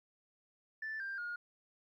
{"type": "tone with pitch steps", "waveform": "sine", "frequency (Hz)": [1760, 1586.2, 1429.6], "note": ["A6", "G6", "F6"], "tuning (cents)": [0, 20, 40], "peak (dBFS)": -37, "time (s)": [0.82, 1.36], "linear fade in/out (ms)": 5, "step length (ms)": 180, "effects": ["tanh soft clip ceiling -35 dBFS", "13-bit"]}